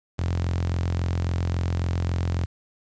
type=tone with high-pass filter; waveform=sawtooth; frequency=43.65 Hz; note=F1; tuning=in tune; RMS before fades=-25 dBFS; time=0.18-2.46 s; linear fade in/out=10 ms; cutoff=90 Hz; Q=3.5; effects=resampled to 16000 Hz + 9-bit

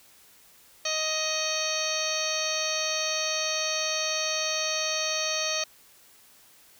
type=harmonic tone with a mistuned harmonic; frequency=626 Hz; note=D#5; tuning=10 cents sharp; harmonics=1 / 2 / 3 / 4 / 5 / 6 / 7 / 9 / 10; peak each=-33 / -37 / -38 / -34 / -37 / -36 / -32 / -34 / -35 dBFS; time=0.85-5.64 s; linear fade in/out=5 ms; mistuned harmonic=7; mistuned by=+20 cents; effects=white hiss -56 dBFS RMS until 6.79 s

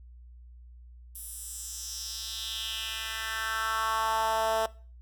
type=tone with high-pass filter sweep; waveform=10% pulse; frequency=222 Hz; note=A3; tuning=16 cents sharp; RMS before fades=-32 dBFS; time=1.15-4.66 s; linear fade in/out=2 ms; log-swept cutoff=11000 to 590 Hz; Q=2.8; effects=noise-tail reverb RT60 0.4 s tail -21 dB re dry + added 60 Hz sine -47 dBFS peak until 5.01 s

